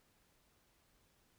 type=silence; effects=pink hiss -73 dBFS RMS until 1.38 s